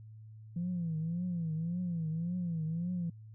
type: tone with vibrato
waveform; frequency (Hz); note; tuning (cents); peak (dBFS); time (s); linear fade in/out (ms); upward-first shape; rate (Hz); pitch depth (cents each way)
sine; 168.6; E3; +39; -31; 0.56-3.1; 5; triangle; 1.8; 140
effects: tanh soft clip ceiling -28 dBFS + added 109 Hz sine -48 dBFS peak until 3.34 s